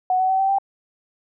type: tone with pitch steps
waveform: sine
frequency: 740 / 751.2 / 762.6 / 774.1 / 785.8 Hz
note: F#5 / F#5 / G5 / G5 / G5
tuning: 0 / +26 / -48 / -22 / +4 cents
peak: -16 dBFS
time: 0.1-0.585 s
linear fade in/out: 2 ms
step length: 97 ms
effects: none